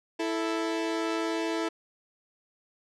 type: tone pair together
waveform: sawtooth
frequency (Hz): 329.6 / 440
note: E4 / A4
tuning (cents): 0 / 0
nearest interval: perfect fourth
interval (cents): 500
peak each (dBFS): -25 / -29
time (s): 0.19-1.69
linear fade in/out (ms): 10
effects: low-pass 6000 Hz 12 dB/octave